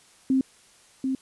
sine tone with echo, 264.1 Hz, C4, 16 cents sharp, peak -18 dBFS, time 0.3-0.41 s, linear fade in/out 2 ms, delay 740 ms, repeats 1, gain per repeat -5 dB, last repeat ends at 1.15 s, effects white hiss -56 dBFS RMS until 1.21 s + resampled to 24000 Hz

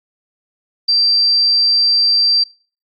sine tone, 4699 Hz, D8, in tune, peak -10 dBFS, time 0.88-2.44 s, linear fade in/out 10 ms, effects noise-tail reverb RT60 0.4 s tail -24 dB re dry + AAC 64 kbps

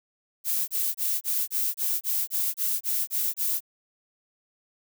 violet noise bursts, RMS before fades -26 dBFS, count 12, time 0.44-3.606 s, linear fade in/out 50 ms, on 240 ms, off 26 ms, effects none

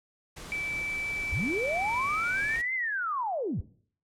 pink noise, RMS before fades -43 dBFS, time 0.36-2.62 s, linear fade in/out 10 ms
sine tone, 2316 Hz, D7, 25 cents flat, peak -29 dBFS, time 0.52-2.56 s, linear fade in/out 0 ms
sine linear two-way sweep, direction up then down, 53 to 2100 to 53 Hz, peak -28 dBFS, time 1.32-3.61 s, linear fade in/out 5 ms, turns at 2.74 s
effects noise-tail reverb RT60 0.5 s tail -17 dB re dry + low-pass 10000 Hz 12 dB/octave

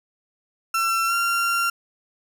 35% pulse tone with pitch glide, 1349 to 1379.7 Hz, E6 to F6, +40 to -21 cents, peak -18 dBFS, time 0.74-1.7 s, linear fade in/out 5 ms, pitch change +39 cents, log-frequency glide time 1.06-1.14 s, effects none

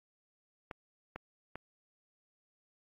clicks, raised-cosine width 0.5 ms, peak -26 dBFS, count 3, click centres 0.712 / 1.16 / 1.556 s, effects AAC 32 kbps

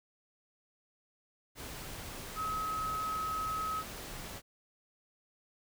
sine tone in noise, 1279 Hz, D#6, 47 cents sharp, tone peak -33 dBFS, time 2.35-3.84 s, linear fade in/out 50 ms, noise pink, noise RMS -44 dBFS, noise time 1.55-4.42 s, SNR +8 dB, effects none

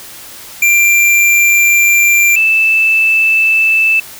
square / sine tone pair in turn, 2371 / 2637 Hz, D7 / E7, +16 / 0 cents, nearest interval major second, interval 184 cents, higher second, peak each -7 dBFS, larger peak neither, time 0.62-2.36 / 2.36-4 s, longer first, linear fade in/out 5 ms, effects white hiss -32 dBFS RMS until 4.19 s

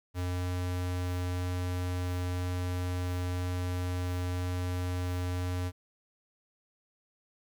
square tone, 89.9 Hz, F#2, 49 cents flat, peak -31 dBFS, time 0.14-5.72 s, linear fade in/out 50 ms, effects 12-bit

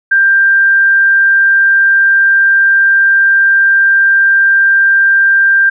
sine tone, 1585 Hz, G6, 19 cents sharp, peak -5 dBFS, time 0.11-5.7 s, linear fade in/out 10 ms, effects none

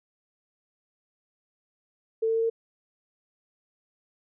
sine tone with pitch steps, 447.3 / 450.2 / 453 / 455.9 Hz, A4 / A4 / A#4 / A#4, +28 / +40 / -50 / -39 cents, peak -22 dBFS, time 2.22-2.5 s, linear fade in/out 10 ms, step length 70 ms, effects none

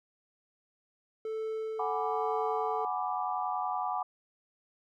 triangle tone with tremolo, 440 Hz, A4, in tune, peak -30 dBFS, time 1.25-2.85 s, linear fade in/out 2 ms, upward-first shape sine, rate 1.1 Hz, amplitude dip 30%
sine chord, G# half-diminished seventh, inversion third, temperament equal, 740 / 830.6 / 987.8 / 1174.7 Hz, F#5 / G#5 / B5 / D6, 0 / 0 / 0 / 0 cents, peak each -34 / -36 / -37 / -36 dBFS, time 1.79-4.03 s, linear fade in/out 5 ms
effects none

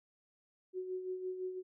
sine tone with tremolo, 370 Hz, F#4, in tune, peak -35 dBFS, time 0.73-1.63 s, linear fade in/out 50 ms, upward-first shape sine, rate 5.9 Hz, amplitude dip 55%, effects none

